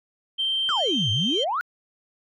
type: tone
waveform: sine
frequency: 3136 Hz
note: G7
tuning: in tune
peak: -21 dBFS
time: 0.38-1.45 s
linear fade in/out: 20 ms
type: exponential two-way sweep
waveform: sine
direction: down then up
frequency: 1507 to 96.6 to 1507 Hz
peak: -22 dBFS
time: 0.69-1.61 s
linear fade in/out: 0 ms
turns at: 1.11 s
effects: tanh soft clip ceiling -16 dBFS